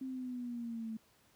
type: exponential sweep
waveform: sine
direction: down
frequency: 264.9 to 220 Hz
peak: -38 dBFS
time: 0.01-0.97 s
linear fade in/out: 5 ms
effects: pink hiss -68 dBFS RMS until 1.35 s + high-pass 80 Hz 12 dB/octave